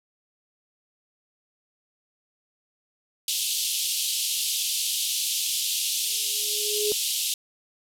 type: band-pass noise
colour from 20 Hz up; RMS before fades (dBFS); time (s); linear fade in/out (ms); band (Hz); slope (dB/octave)
pink; -27; 3.28-7.34; 2; 2900 to 14000; 48
type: tone with exponential growth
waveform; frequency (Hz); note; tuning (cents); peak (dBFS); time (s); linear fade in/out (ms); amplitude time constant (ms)
sine; 418.8; G#4; +15; -22; 6.04-6.92; 0; 190
effects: none